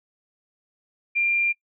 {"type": "tone", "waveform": "sine", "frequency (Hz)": 2387, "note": "D7", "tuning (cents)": 28, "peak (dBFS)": -19, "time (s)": [1.15, 1.53], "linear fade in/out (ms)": 20, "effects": ["noise-tail reverb RT60 0.1 s tail -23 dB re dry"]}